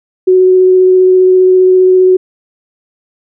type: tone with vibrato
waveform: sine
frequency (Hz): 370.6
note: F#4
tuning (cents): +3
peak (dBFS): -3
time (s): 0.27-2.17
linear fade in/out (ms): 10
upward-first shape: sine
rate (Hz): 15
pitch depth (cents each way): 9
effects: none